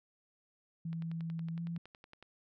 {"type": "tone with pitch glide", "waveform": "sine", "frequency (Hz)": [164.81, 168.66], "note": ["E3", "E3"], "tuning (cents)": [0, 40], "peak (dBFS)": -36, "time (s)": [0.85, 1.78], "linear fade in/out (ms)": 5, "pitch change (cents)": 40, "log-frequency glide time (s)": [1.53, 1.6]}
{"type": "click train", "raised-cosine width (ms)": 0.3, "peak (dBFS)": -37, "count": 15, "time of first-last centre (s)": [0.93, 2.226], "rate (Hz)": 10.8}
{"effects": []}